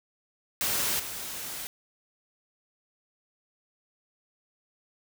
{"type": "noise with level steps", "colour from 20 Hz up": "white", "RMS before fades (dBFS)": [-28, -37], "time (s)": [0.61, 1.67], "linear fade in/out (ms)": 0, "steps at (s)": 0.99, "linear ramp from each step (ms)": 10, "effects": []}